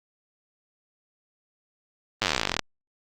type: slowing click train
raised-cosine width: 0.2 ms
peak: -5 dBFS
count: 24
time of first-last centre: 2.22-2.593 s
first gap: 9 ms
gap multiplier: 1.05
effects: Opus 32 kbps